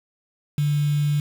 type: tone with quantisation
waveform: sine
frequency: 146.7 Hz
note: D3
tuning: 2 cents flat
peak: -18 dBFS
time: 0.58-1.2 s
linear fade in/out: 2 ms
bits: 6
effects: none